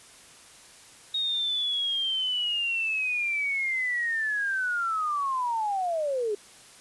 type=linear sweep; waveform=sine; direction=down; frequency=3751 to 400 Hz; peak=-25 dBFS; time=1.14-6.35 s; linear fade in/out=5 ms; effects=white hiss -51 dBFS RMS until 6.8 s + resampled to 24000 Hz